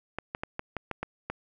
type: clicks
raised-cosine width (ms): 0.5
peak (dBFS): -17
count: 8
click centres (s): 0.186 / 0.349 / 0.435 / 0.594 / 0.767 / 0.913 / 1.03 / 1.3
effects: none